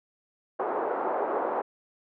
pink band-pass noise, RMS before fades -29 dBFS, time 0.59-1.62 s, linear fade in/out 10 ms, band 390 to 1100 Hz, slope 24 dB/octave, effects none

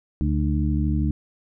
harmonic tone with a mistuned harmonic, 72.9 Hz, D2, 12 cents flat, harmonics 1 / 2 / 3 / 4, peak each -22 / -25 / -27 / -28 dBFS, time 0.21-1.11 s, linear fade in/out 0 ms, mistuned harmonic 4, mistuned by +63 cents, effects none

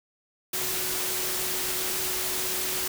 sine tone in noise, 370 Hz, F#4, in tune, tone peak -39 dBFS, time 0.53-2.88 s, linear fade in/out 5 ms, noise white, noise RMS -29 dBFS, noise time 0.53-2.88 s, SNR -13 dB, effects none

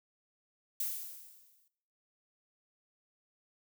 violet noise with exponential decay, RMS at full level -33 dBFS, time 0.8-1.68 s, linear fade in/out 2 ms, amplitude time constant 190 ms, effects noise-tail reverb RT60 0.7 s tail -18 dB re dry

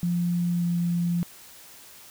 sine tone with pitch glide, 174.2 to 172.8 Hz, F3 to F3, -4 to -18 cents, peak -22 dBFS, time 0.03-1.23 s, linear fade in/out 0 ms, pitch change -14 cents, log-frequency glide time 0.52-0.65 s, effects white hiss -48 dBFS RMS until 2.1 s

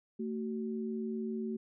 sine tone pair together, 223.7 / 376.2 Hz, A3 / F#4, +29 / +29 cents, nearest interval major sixth, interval 900 cents, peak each -35 / -39 dBFS, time 0.19-1.57 s, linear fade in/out 10 ms, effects none

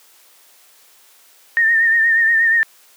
sine tone with vibrato, 1824 Hz, A#6, 38 cents flat, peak -11 dBFS, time 1.57-2.63 s, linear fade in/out 0 ms, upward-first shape sine, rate 8.4 Hz, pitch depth 46 cents each way, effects white hiss -50 dBFS RMS until 2.96 s + high-pass 400 Hz 12 dB/octave

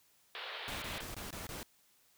white band-pass noise, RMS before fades -44 dBFS, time 0.35-1.01 s, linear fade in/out 0 ms, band 410 to 4000 Hz, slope 48 dB/octave
pink noise bursts, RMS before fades -44 dBFS, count 6, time 0.68-1.63 s, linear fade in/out 0 ms, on 140 ms, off 22 ms
effects white hiss -69 dBFS RMS until 2.17 s

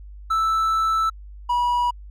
triangle tone pair in turn, 1318.5 / 970.5 Hz, E6 / B5, 0 / -31 cents, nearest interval perfect fourth, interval 531 cents, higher first, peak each -16 dBFS, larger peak neither, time 0.3-1.1 / 1.49-1.91 s, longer first, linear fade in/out 10 ms, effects added 50 Hz sine -37 dBFS peak until 2.1 s

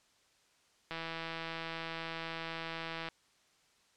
click train, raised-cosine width 0.3 ms, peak -24 dBFS, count 358, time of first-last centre 0.91-3.087 s, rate 164 Hz, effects white hiss -69 dBFS RMS until 3.96 s + low-pass 7000 Hz 12 dB/octave

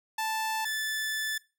sawtooth tone pair in turn, 880 / 1747.8 Hz, A5 / A6, 0 / -12 cents, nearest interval octave, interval 1188 cents, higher second, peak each -25 / -26 dBFS, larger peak first, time 0.18-0.65 / 0.65-1.38 s, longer second, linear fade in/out 5 ms, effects noise-tail reverb RT60 0.3 s tail -21 dB re dry

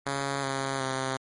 5% pulse tone with pitch steps, 138.7 / 135.53 / 132.44 Hz, C#3 / C#3 / C3, +1 / -39 / +21 cents, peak -17 dBFS, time 0.06-1.17 s, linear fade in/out 5 ms, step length 370 ms, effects MP3 48 kbps

